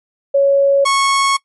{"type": "tone pair in turn", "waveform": ["sine", "sawtooth"], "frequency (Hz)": [556, 1100.5], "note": ["C#5", "C#6"], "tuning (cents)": [5, -13], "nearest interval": "octave", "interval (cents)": 1182, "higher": "second", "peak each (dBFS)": -8, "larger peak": "neither", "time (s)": [[0.34, 0.85], [0.85, 1.37]], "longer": "second", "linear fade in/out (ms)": 10, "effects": ["noise-tail reverb RT60 0.1 s tail -21 dB re dry", "MP3 48 kbps"]}